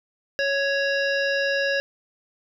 harmonic tone, 555 Hz, C#5, 2 cents sharp, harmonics 1 / 3 / 5 / 7 / 9 / 10, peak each -24 / -24 / -31 / -37 / -35 / -39 dBFS, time 0.39-1.8 s, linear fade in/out 0 ms, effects 10-bit

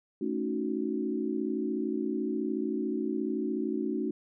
sine chord, D# half-diminished seventh, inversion second, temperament equal, 220 / 277.2 / 311.1 / 370 Hz, A3 / C#4 / D#4 / F#4, 0 / 0 / 0 / 0 cents, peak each -34 dBFS, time 0.21-4.11 s, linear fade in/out 5 ms, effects none

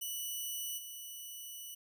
5% pulse tone with level steps, 2962 Hz, F#7, 1 cent sharp, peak -29 / -36 dBFS, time 0.01-1.75 s, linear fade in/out 10 ms, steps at 0.77 s, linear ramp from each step 20 ms, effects none

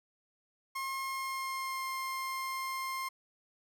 30% pulse tone with pitch glide, 1072 to 1057.9 Hz, C6 to C6, +42 to +19 cents, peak -32 dBFS, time 0.75-3.09 s, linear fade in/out 10 ms, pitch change -23 cents, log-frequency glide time 1.01-1.87 s, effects none

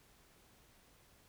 silence, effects pink hiss -66 dBFS RMS until 1.28 s

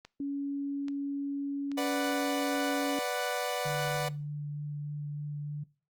click train, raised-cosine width 0.2 ms, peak -29 dBFS, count 4, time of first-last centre 0.05-2.55 s, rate 1.2 Hz
sine tone, 280.9 Hz, C#4, 23 cents sharp, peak -31 dBFS, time 0.2-2.99 s, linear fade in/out 2 ms
sawtooth chord, B minor, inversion none, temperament equal, 493.9 / 587.3 / 740 Hz, B4 / D5 / F#5, 0 / 0 / 0 cents, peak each -31 dBFS, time 1.77-4.09 s, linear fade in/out 10 ms
sine tone with vibrato, 147 Hz, D3, 2 cents sharp, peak -34 dBFS, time 3.65-5.64 s, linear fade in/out 10 ms, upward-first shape sine, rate 3.3 Hz, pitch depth 8 cents each way
effects noise-tail reverb RT60 0.4 s tail -22 dB re dry + Opus 48 kbps

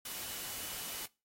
sine tone in noise, 2960 Hz, F#7, in tune, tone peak -53 dBFS, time 0.05-1.06 s, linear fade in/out 5 ms, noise white, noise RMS -42 dBFS, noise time 0.05-1.06 s, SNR -14 dB, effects noise-tail reverb RT60 0.3 s tail -23 dB re dry + AAC 48 kbps

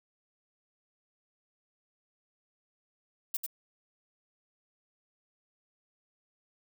violet noise with echo, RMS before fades -31 dBFS, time 3.34-3.37 s, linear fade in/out 5 ms, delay 94 ms, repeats 1, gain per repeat -4 dB, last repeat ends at 3.464 s, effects none

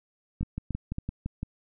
two click trains, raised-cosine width 5 ms, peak -19 / -19 dBFS, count 3 / 7, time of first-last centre 0.43-0.984 / 0.41-1.43 s, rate 3.61 / 5.88 Hz, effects none

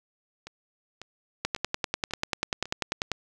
two click trains, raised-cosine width 0.2 ms, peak -23 / -9 dBFS, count 5 / 18, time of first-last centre 0.47-2.656 / 1.45-3.117 s, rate 1.83 / 10.2 Hz, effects none

